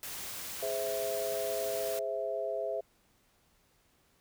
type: noise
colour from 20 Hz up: white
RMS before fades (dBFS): -41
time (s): 0.03-1.99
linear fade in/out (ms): 0
type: chord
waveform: sine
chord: Ab augmented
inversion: none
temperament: equal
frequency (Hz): 415.3 / 523.3 / 659.3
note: Ab4 / C5 / E5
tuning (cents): 0 / 0 / 0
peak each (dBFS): -38 / -37 / -34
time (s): 0.62-2.81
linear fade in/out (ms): 10
effects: pink hiss -69 dBFS RMS until 4.2 s